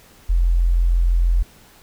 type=tone; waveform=sine; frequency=43.08 Hz; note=F1; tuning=23 cents flat; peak=-13 dBFS; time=0.29-1.43 s; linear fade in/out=10 ms; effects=pink hiss -49 dBFS RMS until 1.82 s